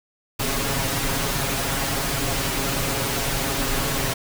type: noise with comb filter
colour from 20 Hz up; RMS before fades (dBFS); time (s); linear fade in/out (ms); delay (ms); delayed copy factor
pink; -24; 0.39-4.14; 10; 7.3; +0.85
effects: none